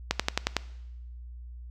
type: slowing click train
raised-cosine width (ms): 0.2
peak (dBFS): -6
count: 6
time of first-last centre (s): 0.11-0.567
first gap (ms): 86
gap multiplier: 1.03
effects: noise-tail reverb RT60 0.9 s tail -19 dB re dry + added 60 Hz sine -40 dBFS peak until 1.7 s